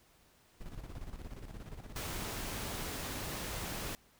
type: noise with tremolo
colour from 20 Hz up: brown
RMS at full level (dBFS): -43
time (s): 0.6-1.98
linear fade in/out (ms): 10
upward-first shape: square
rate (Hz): 17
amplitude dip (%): 60
type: noise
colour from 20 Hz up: pink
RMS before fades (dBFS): -40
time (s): 1.96-3.95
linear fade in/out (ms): 0
effects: pink hiss -66 dBFS RMS until 4.19 s